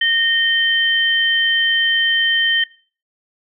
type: tone pair together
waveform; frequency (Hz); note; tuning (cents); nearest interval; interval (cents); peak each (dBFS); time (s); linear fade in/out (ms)
sine; 1844 / 3104; A#6 / G7; -19 / -18; major sixth; 901; -16; 0.01-2.64; 5
effects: noise-tail reverb RT60 0.4 s tail -20 dB re dry